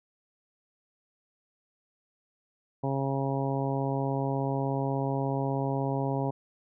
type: harmonic tone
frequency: 136.5 Hz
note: C#3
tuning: 26 cents flat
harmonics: 1 / 2 / 3 / 4 / 5 / 6 / 7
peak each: -30 / -33 / -35 / -36 / -37 / -38 / -38 dBFS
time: 2.83-6.31 s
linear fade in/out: 10 ms
effects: none